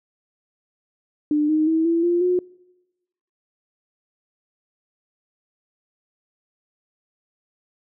sine tone with pitch steps, 298.8 / 310.2 / 322.1 / 334.4 / 347.2 / 360.5 Hz, D4 / D#4 / E4 / E4 / F4 / F#4, +30 / -5 / -40 / +25 / -10 / -45 cents, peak -16 dBFS, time 1.31-2.39 s, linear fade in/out 2 ms, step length 180 ms, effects noise-tail reverb RT60 1.0 s tail -25 dB re dry

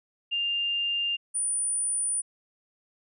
sine tone pair in turn, 2800 / 9418 Hz, F7 / D9, +4 / +4 cents, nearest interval octave + major sixth, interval 2100 cents, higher second, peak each -25 dBFS, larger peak neither, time 0.31-1.17 / 1.34-2.22 s, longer second, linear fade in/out 20 ms, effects none

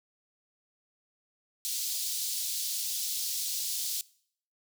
pink high-pass noise, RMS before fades -33 dBFS, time 1.65-4.01 s, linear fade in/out 0 ms, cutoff 4000 Hz, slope 24 dB/octave, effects noise-tail reverb RT60 0.6 s tail -22 dB re dry

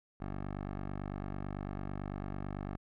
10% pulse tone with low-pass filter, 49 Hz, G1, in tune, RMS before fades -40 dBFS, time 0.2-2.77 s, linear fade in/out 10 ms, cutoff 1400 Hz, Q 0.92, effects none

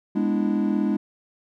triangle chord, E dominant seventh, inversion first, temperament equal, 207.7 / 246.9 / 293.7 / 329.6 Hz, G#3 / B3 / D4 / E4, 0 / 0 / 0 / 0 cents, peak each -21 / -26 / -24 / -26 dBFS, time 0.15-0.97 s, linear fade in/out 10 ms, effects none

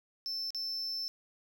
triangle tone with dropouts, 5310 Hz, E8, 12 cents sharp, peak -33 dBFS, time 0.26-1.08 s, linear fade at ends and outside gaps 0 ms, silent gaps 0.505-0.547 s, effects none

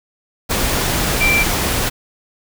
sine tone in noise, 2349 Hz, D7, in tune, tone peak -13 dBFS, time 1.2-1.44 s, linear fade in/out 20 ms, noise pink, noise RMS -18 dBFS, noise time 0.49-1.9 s, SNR +2 dB, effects none

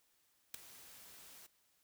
white noise with ADSR envelope, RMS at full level -38 dBFS, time 0.54-1.47 s, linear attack 4 ms, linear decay 5 ms, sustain -19 dB, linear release 11 ms, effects white hiss -75 dBFS RMS until 1.83 s

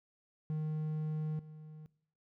triangle tone with level steps, 154.7 Hz, D#3, 10 cents flat, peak -31 / -45 dBFS, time 0.5-1.86 s, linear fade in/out 0 ms, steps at 1.39 s, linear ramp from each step 2 ms, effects noise-tail reverb RT60 0.6 s tail -20 dB re dry

